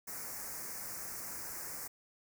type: band-stop noise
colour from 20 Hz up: white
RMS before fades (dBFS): -43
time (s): 0.07-1.88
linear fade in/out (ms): 10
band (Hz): 2200 to 5100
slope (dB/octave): 48
effects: none